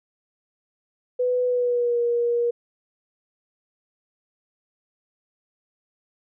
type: tone with pitch glide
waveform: sine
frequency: 497.4 to 475.2 Hz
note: B4 to A#4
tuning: +12 to +33 cents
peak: -19 dBFS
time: 1.19-2.51 s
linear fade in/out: 10 ms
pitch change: -79 cents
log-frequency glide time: 1.45-1.99 s
effects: none